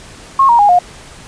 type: tone with pitch steps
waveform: sine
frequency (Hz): 1082 / 941.9 / 820 / 713.9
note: C#6 / A#5 / G#5 / F5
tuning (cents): -42 / +18 / -22 / +38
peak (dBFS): -5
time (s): 0.39-0.79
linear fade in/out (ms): 5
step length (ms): 100
effects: pink hiss -36 dBFS RMS until 1.27 s + resampled to 22050 Hz